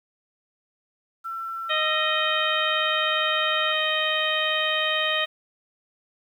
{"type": "tone", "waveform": "sine", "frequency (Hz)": 1344, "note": "E6", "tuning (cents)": 33, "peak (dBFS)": -29, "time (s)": [1.24, 3.73], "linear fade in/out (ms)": 20}
{"type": "harmonic tone", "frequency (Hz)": 622.3, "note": "D#5", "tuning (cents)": 0, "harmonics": [1, 2, 3, 4, 5, 6], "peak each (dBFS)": [-29, -30, -27, -30, -27, -30], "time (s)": [1.69, 5.26], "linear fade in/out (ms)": 20}
{"effects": ["9-bit"]}